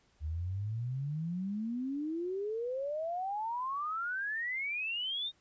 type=exponential sweep; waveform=sine; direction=up; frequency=73.7 to 3729 Hz; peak=-33 dBFS; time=0.2-5.32 s; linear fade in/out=50 ms; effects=pink hiss -70 dBFS RMS until 5.4 s + resampled to 16000 Hz